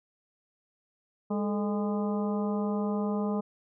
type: harmonic tone with a mistuned harmonic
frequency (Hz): 205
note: G#3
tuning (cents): -22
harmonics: 1 / 2 / 3 / 4 / 5 / 6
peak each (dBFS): -28 / -34 / -38 / -40 / -42 / -44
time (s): 1.3-3.41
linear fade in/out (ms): 10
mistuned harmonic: 2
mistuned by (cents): +91
effects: none